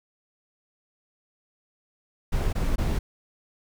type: noise bursts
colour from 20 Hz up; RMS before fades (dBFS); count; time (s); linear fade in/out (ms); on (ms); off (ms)
brown; -24; 3; 2.32-2.99; 10; 210; 20
effects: none